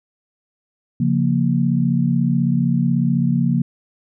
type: chord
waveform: sine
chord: Bb minor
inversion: first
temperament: equal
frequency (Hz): 138.59 / 174.61 / 233.1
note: Db3 / F3 / Bb3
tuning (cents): 0 / 0 / 0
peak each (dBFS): -19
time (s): 1-3.62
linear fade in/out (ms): 5
effects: none